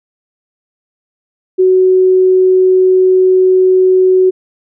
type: tone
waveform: sine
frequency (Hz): 372.3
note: F#4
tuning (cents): +11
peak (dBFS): -5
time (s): 1.58-4.31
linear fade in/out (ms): 20
effects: none